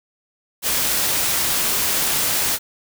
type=noise; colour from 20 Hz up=white; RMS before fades=-20 dBFS; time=0.62-2.59 s; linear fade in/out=50 ms; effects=none